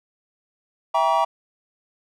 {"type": "chord", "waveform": "triangle", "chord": "E diminished seventh", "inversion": "none", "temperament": "just", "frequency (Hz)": [659.3, 791.1, 949.3, 1139.2], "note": ["E5", "G5", "Bb5", "Db6"], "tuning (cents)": [0, 16, 31, 47], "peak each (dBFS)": [-21, -21, -19, -22], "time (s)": [0.94, 1.25], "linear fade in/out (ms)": 10, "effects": []}